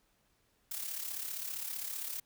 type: noise with amplitude modulation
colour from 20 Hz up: blue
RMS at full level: -37 dBFS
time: 0.71-2.2 s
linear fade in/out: 5 ms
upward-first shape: sine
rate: 35.3 Hz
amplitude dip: 60%
effects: pink hiss -73 dBFS RMS until 2.25 s